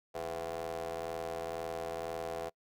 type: ring-modulated tone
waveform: 25% pulse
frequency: 82 Hz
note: E2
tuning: 9 cents flat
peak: -30 dBFS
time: 0.14-2.5 s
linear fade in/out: 20 ms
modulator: 583 Hz
effects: noise-tail reverb RT60 0.1 s tail -26 dB re dry